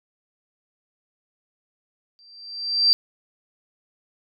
sine tone with exponential growth, 4699 Hz, D8, in tune, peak -11 dBFS, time 2.19-2.93 s, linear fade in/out 0 ms, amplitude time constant 160 ms, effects none

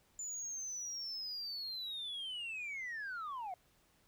sine linear sweep, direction down, 7060 to 698.5 Hz, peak -38 dBFS, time 0.19-3.54 s, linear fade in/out 2 ms, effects tanh soft clip ceiling -38 dBFS + pink hiss -71 dBFS RMS until 4.07 s

